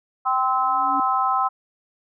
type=harmonic tone; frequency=259.4 Hz; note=C4; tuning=15 cents flat; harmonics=3 / 4 / 5; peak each=-23 / -22 / -22 dBFS; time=0.25-1.49 s; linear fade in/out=20 ms
type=tone with exponential growth; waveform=sine; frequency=278.7 Hz; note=C#4; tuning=9 cents sharp; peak=-25 dBFS; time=0.44-1 s; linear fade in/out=2 ms; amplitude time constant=120 ms
effects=none